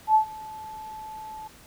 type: tone with ADSR envelope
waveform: sine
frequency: 869 Hz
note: A5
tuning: 22 cents flat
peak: -13 dBFS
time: 0.07-1.48 s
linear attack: 78 ms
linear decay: 100 ms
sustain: -23 dB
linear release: 11 ms
effects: pink hiss -51 dBFS RMS until 1.66 s